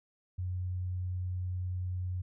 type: tone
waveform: sine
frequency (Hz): 91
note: F#2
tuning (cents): -28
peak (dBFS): -32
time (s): 0.38-2.22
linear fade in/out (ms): 10
effects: none